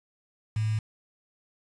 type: tone with quantisation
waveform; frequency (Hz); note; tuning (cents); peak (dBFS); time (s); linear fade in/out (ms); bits
sine; 108.7; A2; -21; -24; 0.56-0.79; 5; 7
effects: resampled to 22050 Hz